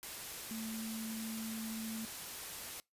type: tone in noise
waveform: sine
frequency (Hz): 222.3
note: A3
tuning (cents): +18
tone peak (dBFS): -40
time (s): 0.51-2.05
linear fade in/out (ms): 0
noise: white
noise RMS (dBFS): -45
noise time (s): 0.03-2.8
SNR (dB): +2
effects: noise-tail reverb RT60 0.2 s tail -25 dB re dry + resampled to 32000 Hz